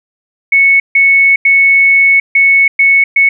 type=tone bursts at uneven times; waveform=sine; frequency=2209 Hz; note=C#7; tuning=7 cents flat; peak=-4 dBFS; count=6; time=0.52-0.8 / 0.95-1.36 / 1.45-2.2 / 2.35-2.68 / 2.79-3.04 / 3.16-3.29 s; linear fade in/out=5 ms; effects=none